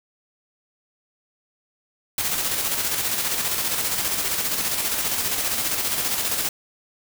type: noise with tremolo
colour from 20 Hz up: white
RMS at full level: -23 dBFS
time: 2.18-6.49 s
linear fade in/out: 2 ms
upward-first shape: square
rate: 15 Hz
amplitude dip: 35%
effects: none